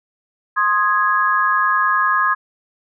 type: chord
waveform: sine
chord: Ab major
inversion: first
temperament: equal with one note detuned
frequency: 1055 / 1244.5 / 1661.2 Hz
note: C6 / Eb6 / Ab6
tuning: +14 / 0 / 0 cents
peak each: -18 dBFS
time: 0.56-2.35 s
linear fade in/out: 20 ms
effects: none